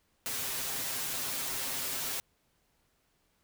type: noise with comb filter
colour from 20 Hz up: white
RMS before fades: -35 dBFS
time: 0.26-2.2 s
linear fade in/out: 0 ms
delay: 7.5 ms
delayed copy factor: +0.9
effects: pink hiss -73 dBFS RMS until 3.43 s